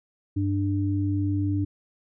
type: tone pair together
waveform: sine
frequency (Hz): 98.7 / 296.1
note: G2 / D4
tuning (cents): +12 / +14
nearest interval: octave + perfect fifth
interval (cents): 1902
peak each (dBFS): -24 / -26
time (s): 0.36-1.65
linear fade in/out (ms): 10
effects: none